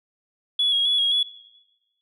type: tone with vibrato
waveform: sine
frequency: 3342 Hz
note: G#7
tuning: 10 cents sharp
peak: -17 dBFS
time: 0.59-1.23 s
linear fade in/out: 5 ms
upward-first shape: square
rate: 3.8 Hz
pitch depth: 28 cents each way
effects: noise-tail reverb RT60 1.0 s tail -17 dB re dry + tanh soft clip ceiling -13 dBFS